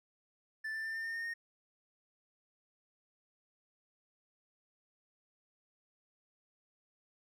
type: tone with pitch steps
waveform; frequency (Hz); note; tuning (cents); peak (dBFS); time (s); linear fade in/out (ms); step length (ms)
triangle; 1760 / 1774.3 / 1788.7 / 1803.2 / 1817.9 / 1832.6 / 1847.5; A6 / A6 / A6 / A6 / A#6 / A#6 / A#6; 0 / +14 / +28 / +42 / -44 / -30 / -16; -35; 0.64-1.34; 10; 100
effects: none